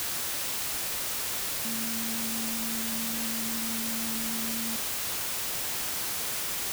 sine tone in noise, 226.5 Hz, A#3, 50 cents flat, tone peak -35 dBFS, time 1.65-4.76 s, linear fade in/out 0 ms, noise white, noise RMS -32 dBFS, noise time 0-6.72 s, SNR -6 dB, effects none

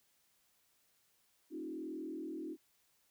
sine tone with frequency modulation, 316.1 Hz, D#4, 27 cents sharp, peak -40 dBFS, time 1.5-2.57 s, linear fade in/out 50 ms, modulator 41 Hz, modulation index 1.2, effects white hiss -74 dBFS RMS until 3.1 s

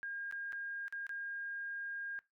sine tone with dropouts, 1616 Hz, G#6, 48 cents flat, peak -39 dBFS, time 0.03-2.19 s, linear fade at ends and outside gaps 0 ms, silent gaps 0.312-0.324 / 0.523-0.53 / 0.881-0.925 / 1.067-1.093 s, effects noise-tail reverb RT60 0.2 s tail -20 dB re dry

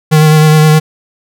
square tone with vibrato, 154.6 Hz, D#3, 11 cents flat, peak -4 dBFS, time 0.11-0.8 s, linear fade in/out 20 ms, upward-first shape sine, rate 9.6 Hz, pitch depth 21 cents each way, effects none

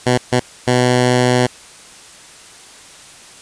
10% pulse tone bursts at uneven times, 124.6 Hz, B2, 16 cents sharp, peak -3 dBFS, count 3, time 0.06-0.18 / 0.32-0.4 / 0.67-1.47 s, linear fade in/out 10 ms, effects white hiss -40 dBFS RMS until 3.41 s + resampled to 22050 Hz

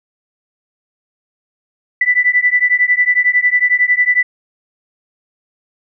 sine beating tone pair, 1975.5 / 1986.5 Hz, B6 / B6, 0 / +10 cents, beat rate 11 Hz, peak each -13 dBFS, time 2.01-4.23 s, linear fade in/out 5 ms, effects none

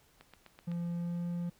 click train, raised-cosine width 0.3 ms, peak -35 dBFS, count 5, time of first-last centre 0.21-0.716 s, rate 7.9 Hz
triangle tone with pitch glide, 171.9 to 173.4 Hz, F3 to F3, -27 to -12 cents, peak -31 dBFS, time 0.67-1.5 s, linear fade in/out 10 ms, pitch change +15 cents, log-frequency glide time 0.93-1.27 s
effects pink hiss -66 dBFS RMS until 1.59 s

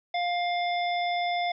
harmonic tone with a mistuned harmonic, 703 Hz, F5, 11 cents sharp, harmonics 1 / 3 / 5 / 7, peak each -26 / -33 / -36 / -43 dBFS, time 0.14-1.52 s, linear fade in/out 5 ms, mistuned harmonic 7, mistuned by +68 cents, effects none

